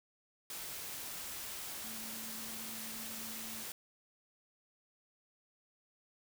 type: tone in noise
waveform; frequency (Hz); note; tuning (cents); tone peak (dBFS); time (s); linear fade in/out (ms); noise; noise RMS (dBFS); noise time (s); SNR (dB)
sine; 222.9; A3; +23; -51; 1.84-3.63; 2; white; -44; 0.5-3.72; -10
effects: none